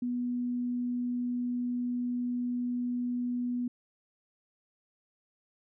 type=tone; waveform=sine; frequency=244.9 Hz; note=B3; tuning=14 cents flat; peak=-29 dBFS; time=0.02-3.68 s; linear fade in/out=5 ms; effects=none